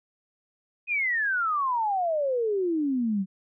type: exponential sweep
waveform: sine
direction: down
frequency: 2529 to 184.4 Hz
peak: -23 dBFS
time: 0.87-3.26 s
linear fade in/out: 50 ms
effects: none